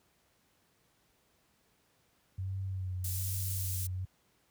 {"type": "tone with vibrato", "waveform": "sine", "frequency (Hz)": 93.7, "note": "F#2", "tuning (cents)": 22, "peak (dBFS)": -33, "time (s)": [2.38, 4.05], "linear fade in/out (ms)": 5, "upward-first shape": "sine", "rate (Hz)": 1.2, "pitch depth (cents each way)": 44}
{"type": "high-pass noise", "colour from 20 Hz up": "pink", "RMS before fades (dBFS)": -39, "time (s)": [3.04, 3.87], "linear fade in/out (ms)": 5, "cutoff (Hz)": 9200, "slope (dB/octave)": 12}
{"effects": ["pink hiss -71 dBFS RMS until 4.5 s", "high-pass 60 Hz 12 dB/octave"]}